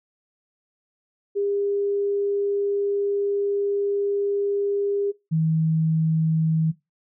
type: tone pair in turn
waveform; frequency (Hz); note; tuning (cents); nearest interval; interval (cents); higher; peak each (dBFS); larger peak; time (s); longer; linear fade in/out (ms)
sine; 403 / 159.93; G4 / D#3; +48 / +48; octave + major third; 1600; first; -21 / -18; second; 1.35-5.12 / 5.31-6.72; first; 20
effects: noise-tail reverb RT60 0.2 s tail -18 dB re dry